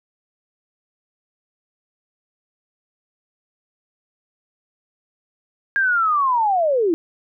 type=linear sweep; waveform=sine; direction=down; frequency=1629 to 311.1 Hz; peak=-15 dBFS; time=5.76-6.94 s; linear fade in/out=0 ms; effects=none